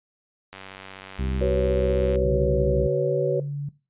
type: click train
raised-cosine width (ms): 0.3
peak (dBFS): -23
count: 157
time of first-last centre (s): 0.53-2.157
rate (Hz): 95.9
type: harmonic tone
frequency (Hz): 65.41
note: C2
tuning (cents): 0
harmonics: 1 / 2 / 3 / 4 / 5 / 6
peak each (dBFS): -25 / -31 / -32 / -40 / -42 / -39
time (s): 1.18-2.88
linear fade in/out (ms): 20
type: chord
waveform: sine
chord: F# suspended fourth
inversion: none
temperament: equal with one note detuned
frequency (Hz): 376.9 / 493.9 / 554.4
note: F#4 / B4 / C#5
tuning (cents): +32 / 0 / 0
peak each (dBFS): -25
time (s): 1.41-3.4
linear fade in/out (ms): 5
type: tone with pitch glide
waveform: sine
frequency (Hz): 142 to 143.24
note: C#3 to D3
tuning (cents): +42 to -43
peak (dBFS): -26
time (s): 2.25-3.69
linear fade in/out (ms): 5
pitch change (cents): +15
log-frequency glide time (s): 2.85-3.21
effects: noise-tail reverb RT60 0.3 s tail -19 dB re dry + resampled to 8000 Hz